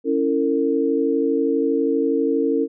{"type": "chord", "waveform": "sine", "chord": "A# diminished", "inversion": "first", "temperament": "equal with one note detuned", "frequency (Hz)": [277.2, 329.6, 454.2], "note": ["C#4", "E4", "A#4"], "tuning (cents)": [0, 0, -45], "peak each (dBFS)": [-21, -23, -20], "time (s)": [0.04, 2.68], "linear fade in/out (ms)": 50, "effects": []}